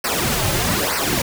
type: noise with flanger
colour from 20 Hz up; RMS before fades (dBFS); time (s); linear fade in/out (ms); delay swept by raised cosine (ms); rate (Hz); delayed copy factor
pink; -20; 0.04-1.22; 5; 0.28 to 4.28; 1.1; -0.85
effects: none